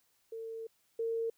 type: tone pair in turn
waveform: sine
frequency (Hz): 451.2 / 456.2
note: A4 / A#4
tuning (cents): +44 / -37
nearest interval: unison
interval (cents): 19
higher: second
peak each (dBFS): -39 / -31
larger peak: second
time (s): 0.32-0.67 / 0.99-1.3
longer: first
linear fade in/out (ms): 5
effects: white hiss -73 dBFS RMS until 1.37 s